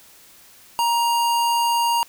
square tone, 939 Hz, A#5, 12 cents sharp, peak -18 dBFS, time 0.79-2.03 s, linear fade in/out 0 ms, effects white hiss -49 dBFS RMS until 2.08 s

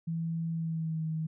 sine tone with pitch glide, 164.81 to 158.83 Hz, E3 to D#3, 0 to +36 cents, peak -30 dBFS, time 0.07-1.27 s, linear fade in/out 10 ms, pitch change -64 cents, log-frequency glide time 0.51-1.05 s, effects none

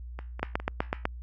two click trains, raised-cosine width 0.5 ms, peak -23 / -11 dBFS, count 4 / 6, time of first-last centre 0.19-0.805 / 0.43-1.054 s, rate 4.88 / 8.01 Hz, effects added 60 Hz sine -38 dBFS peak until 1.22 s + Opus 48 kbps

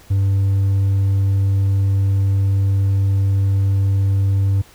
sine tone with hard clipping, 98 Hz, G2, in tune, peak -14 dBFS, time 0.1-4.62 s, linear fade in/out 10 ms, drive 2 dB, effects pink hiss -47 dBFS RMS until 4.74 s

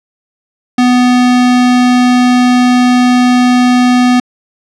square tone, 248.1 Hz, B3, 8 cents sharp, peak -6 dBFS, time 0.78-4.2 s, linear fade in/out 5 ms, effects low-pass 6000 Hz 12 dB/octave

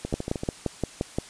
two click trains, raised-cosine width 2 ms, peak -16 / -11 dBFS, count 6 / 7, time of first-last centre 0.05-0.435 / 0.14-1.185 s, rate 13 / 5.74 Hz, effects white hiss -46 dBFS RMS until 1.29 s + resampled to 22050 Hz

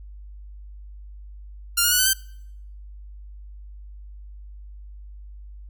5% pulse tone with pitch steps, 1396.9 / 1434.5 / 1473.1 / 1512.8 / 1553.5 Hz, F6 / F6 / F#6 / F#6 / G6, 0 / +46 / -8 / +38 / -16 cents, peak -6 dBFS, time 1.77-2.135 s, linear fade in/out 10 ms, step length 73 ms, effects noise-tail reverb RT60 0.8 s tail -26 dB re dry + added 50 Hz sine -38 dBFS peak until 5.69 s

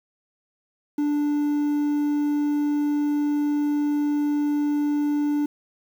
triangle tone with quantisation, 293.4 Hz, D4, 2 cents flat, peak -18 dBFS, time 0.98-5.46 s, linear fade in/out 5 ms, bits 8, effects none

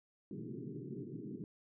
pink band-pass noise, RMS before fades -45 dBFS, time 0.31-1.44 s, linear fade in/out 2 ms, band 120 to 420 Hz, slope 96 dB/octave, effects none

